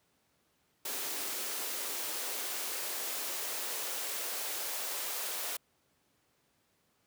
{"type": "noise with high-pass filter sweep", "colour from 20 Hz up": "white", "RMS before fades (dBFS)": -37, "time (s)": [0.85, 5.57], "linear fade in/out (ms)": 5, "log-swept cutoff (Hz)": [330, 500], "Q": 1.4, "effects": ["pink hiss -73 dBFS RMS until 7.06 s", "high-pass 100 Hz 12 dB/octave"]}